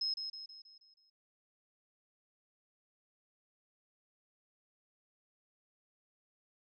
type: tone with echo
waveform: sine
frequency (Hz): 5150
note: E8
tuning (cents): -41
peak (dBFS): -32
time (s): 0.01-0.14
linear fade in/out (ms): 5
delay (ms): 160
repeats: 6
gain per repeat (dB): -6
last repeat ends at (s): 1.1
effects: none